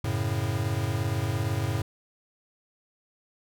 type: chord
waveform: square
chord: F# minor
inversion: none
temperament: equal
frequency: 92.5 / 110 / 138.59 Hz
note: F#2 / A2 / C#3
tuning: 0 / 0 / 0 cents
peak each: -32 / -29 / -33 dBFS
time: 0.04-1.82 s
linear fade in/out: 5 ms
effects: none